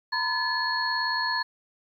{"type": "tone cluster", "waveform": "sine", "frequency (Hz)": [930, 1008, 1724, 4322], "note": ["A#5", "B5", "A6", "C#8"], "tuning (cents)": [-4, 35, -36, -45], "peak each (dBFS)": [-33, -30, -28, -30], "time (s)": [0.12, 1.43], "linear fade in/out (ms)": 10, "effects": ["10-bit"]}